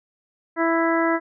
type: harmonic tone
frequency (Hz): 330.7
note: E4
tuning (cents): +6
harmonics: 1 / 2 / 3 / 4 / 5 / 6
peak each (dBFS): -21 / -24 / -26 / -27 / -28 / -29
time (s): 0.56-1.2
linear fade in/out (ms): 50
effects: none